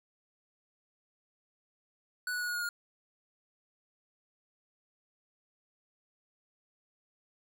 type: tone with pitch steps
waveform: square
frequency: 1480 / 1468.9 / 1457.9 / 1447 / 1436.2 / 1425.5 Hz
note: F#6 / F#6 / F#6 / F#6 / F6 / F6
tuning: 0 / -13 / -26 / -39 / +48 / +35 cents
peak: -33 dBFS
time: 2.27-2.69 s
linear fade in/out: 2 ms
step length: 70 ms
effects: none